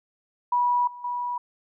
sine tone with level steps, 975 Hz, B5, 23 cents flat, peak -19 / -38 / -26 dBFS, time 0.52-1.38 s, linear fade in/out 5 ms, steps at 0.87 / 1.04 s, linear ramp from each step 5 ms, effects none

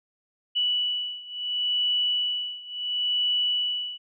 sine beating tone pair, 2955 / 2955.72 Hz, F#7 / F#7, -3 / -2 cents, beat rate 0.72 Hz, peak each -26 / -28 dBFS, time 0.55-3.98 s, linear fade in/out 20 ms, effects none

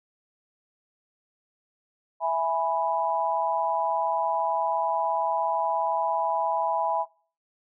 sine chord, E major, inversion none, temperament equal, 659.3 / 830.6 / 987.8 Hz, E5 / G#5 / B5, 0 / 0 / 0 cents, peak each -27 dBFS, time 2.2-7.06 s, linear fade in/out 50 ms, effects noise-tail reverb RT60 0.4 s tail -21 dB re dry

